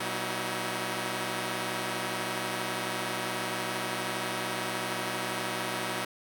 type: tone cluster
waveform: 5% pulse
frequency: 121.6 / 188.5 / 318.5 / 331.7 Hz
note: B2 / F#3 / D#4 / E4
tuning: -26 / +32 / +41 / +11 cents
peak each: -25 / -24 / -24 / -31 dBFS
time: 0-6.05 s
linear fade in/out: 5 ms
effects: none